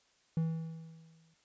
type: tone with exponential decay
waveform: triangle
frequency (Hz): 162.5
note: E3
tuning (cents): -24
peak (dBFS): -25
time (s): 0.37-1.34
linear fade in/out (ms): 2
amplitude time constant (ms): 210
effects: white hiss -70 dBFS RMS until 1.44 s + resampled to 16000 Hz